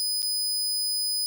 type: tone with dropouts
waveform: sawtooth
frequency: 5000 Hz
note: D#8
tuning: 8 cents sharp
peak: -22 dBFS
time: 0-1.26 s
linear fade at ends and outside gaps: 0 ms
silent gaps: 0.22-0.228 s
effects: 10-bit